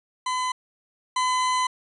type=tone pair in turn; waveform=40% pulse; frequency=1013 / 1013 Hz; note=B5 / B5; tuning=+44 / +44 cents; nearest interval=unison; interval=0 cents; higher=neither; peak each=-23 / -20 dBFS; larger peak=second; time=0.26-0.52 / 1.16-1.67 s; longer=second; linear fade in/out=5 ms; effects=resampled to 22050 Hz + 10-bit